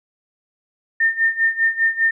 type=tone with tremolo; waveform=sine; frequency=1813 Hz; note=A#6; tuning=49 cents flat; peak=-12 dBFS; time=1-2.11 s; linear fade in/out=5 ms; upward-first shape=sine; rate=5 Hz; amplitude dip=85%; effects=none